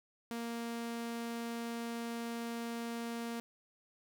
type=tone; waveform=sawtooth; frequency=233.1 Hz; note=A#3; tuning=in tune; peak=-34 dBFS; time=0.31-3.4 s; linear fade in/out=0 ms; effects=none